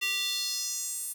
square tone with high-pass filter sweep, 392 Hz, G4, in tune, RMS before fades -32 dBFS, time 0.01-1.14 s, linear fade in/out 20 ms, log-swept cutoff 2600 to 10000 Hz, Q 3.1, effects 9-bit

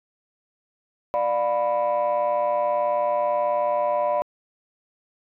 sine chord, B diminished, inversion first, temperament just, 592.7 / 711.2 / 987.8 Hz, D5 / F5 / B5, +16 / +31 / 0 cents, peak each -21 / -25 / -24 dBFS, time 1.14-4.22 s, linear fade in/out 0 ms, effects tanh soft clip ceiling -15 dBFS

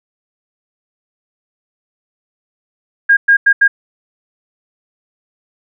sine tone bursts at uneven times, 1623 Hz, G#6, 40 cents flat, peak -5 dBFS, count 4, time 3.09-3.17 / 3.28-3.37 / 3.46-3.53 / 3.61-3.68 s, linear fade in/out 10 ms, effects none

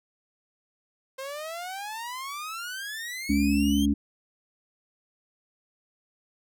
sawtooth exponential sweep, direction up, 523.3 to 3254 Hz, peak -30 dBFS, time 1.18-3.86 s, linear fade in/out 10 ms
harmonic tone, 71.1 Hz, C#2, 45 cents sharp, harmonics 1 / 3 / 4, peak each -29 / -24 / -23 dBFS, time 3.29-3.94 s, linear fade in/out 10 ms
effects none

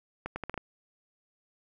accelerating click train, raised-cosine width 0.5 ms, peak -20 dBFS, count 6, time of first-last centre 0.26-0.577 s, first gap 100 ms, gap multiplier 0.77, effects none

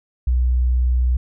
sine tone, 62 Hz, B1, 7 cents sharp, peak -14 dBFS, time 0.27-1.17 s, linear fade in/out 5 ms, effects none

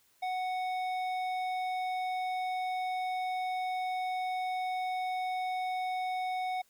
sine tone with hard clipping, 740 Hz, F#5, in tune, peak -33 dBFS, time 0.22-6.62 s, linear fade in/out 10 ms, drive 10 dB, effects white hiss -68 dBFS RMS until 6.69 s

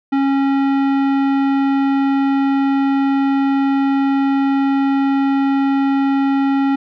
sine tone with tanh clipping, 274.2 Hz, C#4, 19 cents flat, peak -15 dBFS, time 0.12-6.76 s, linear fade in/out 10 ms, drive 16 dB, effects none

